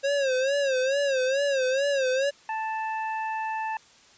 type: tone with vibrato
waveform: square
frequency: 540 Hz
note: C#5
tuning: 45 cents flat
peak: -23 dBFS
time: 0.03-2.31 s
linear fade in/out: 20 ms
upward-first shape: sine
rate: 2.3 Hz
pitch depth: 100 cents each way
type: harmonic tone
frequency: 880 Hz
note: A5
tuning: in tune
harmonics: 1 / 2 / 3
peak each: -28 / -36 / -40 dBFS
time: 2.49-3.77 s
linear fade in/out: 2 ms
effects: white hiss -55 dBFS RMS until 4.17 s + resampled to 16000 Hz